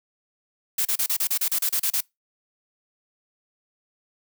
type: noise bursts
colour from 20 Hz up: blue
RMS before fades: -23 dBFS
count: 12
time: 0.78-2.007 s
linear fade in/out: 5 ms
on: 72 ms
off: 33 ms
effects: noise-tail reverb RT60 0.2 s tail -25 dB re dry